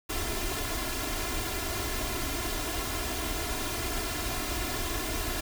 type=noise with comb filter; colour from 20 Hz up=pink; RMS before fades=-32 dBFS; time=0.09-5.41 s; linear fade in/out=10 ms; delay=2.9 ms; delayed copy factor=+0.8; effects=none